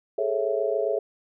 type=chord; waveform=sine; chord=A major seventh; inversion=third; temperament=just; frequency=412.5 / 440 / 550 / 660 Hz; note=G#4 / A4 / C#5 / E5; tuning=-12 / 0 / -14 / +2 cents; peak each=-28 dBFS; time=0.18-0.99 s; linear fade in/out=5 ms; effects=none